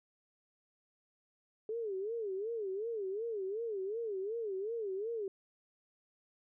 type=tone with vibrato; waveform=sine; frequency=420 Hz; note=G#4; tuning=19 cents sharp; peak=-35 dBFS; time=1.69-5.28 s; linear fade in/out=2 ms; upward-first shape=sine; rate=2.7 Hz; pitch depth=190 cents each way; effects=none